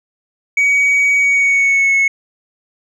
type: tone with pitch glide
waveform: sine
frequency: 2259 to 2193 Hz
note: C#7 to C#7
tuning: +32 to -19 cents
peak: -7 dBFS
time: 0.57-2.08 s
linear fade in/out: 5 ms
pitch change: -51 cents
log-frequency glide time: 1.18-1.94 s
effects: tanh soft clip ceiling -9 dBFS